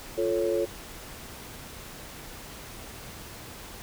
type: chord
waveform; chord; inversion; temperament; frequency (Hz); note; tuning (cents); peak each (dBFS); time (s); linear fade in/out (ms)
sine; F augmented; none; equal; 349.2 / 440 / 554.4; F4 / A4 / C#5; 0 / 0 / 0; -28; 0.17-0.66; 20
effects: pink hiss -43 dBFS RMS until 3.82 s